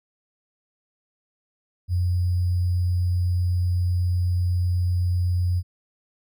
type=tone with sample-and-hold; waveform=sine; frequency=89.2 Hz; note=F2; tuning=37 cents sharp; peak=-19 dBFS; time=1.88-5.63 s; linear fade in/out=50 ms; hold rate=4900 Hz; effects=none